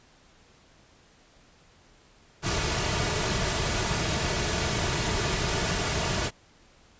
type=noise with comb filter; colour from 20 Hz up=pink; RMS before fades=-27 dBFS; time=2.42-6.31 s; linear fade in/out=50 ms; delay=3.8 ms; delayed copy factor=-0.5; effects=pink hiss -58 dBFS RMS until 6.99 s + resampled to 16000 Hz